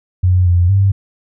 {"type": "tone with pitch steps", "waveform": "sine", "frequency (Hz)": [91.1, 88, 98.1], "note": ["F#2", "F2", "G2"], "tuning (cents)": [-26, 14, 2], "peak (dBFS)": -8, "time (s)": [0.23, 0.92], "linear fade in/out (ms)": 10, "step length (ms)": 230, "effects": []}